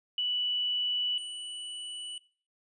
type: tone pair in turn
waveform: sine / square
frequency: 2960 / 2960 Hz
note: F#7 / F#7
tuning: 0 / 0 cents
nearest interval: unison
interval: 0 cents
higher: neither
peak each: -27 / -38 dBFS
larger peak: first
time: 0.18-1.18 / 1.18-2.18 s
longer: neither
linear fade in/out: 2 ms
effects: noise-tail reverb RT60 0.4 s tail -18 dB re dry + resampled to 24000 Hz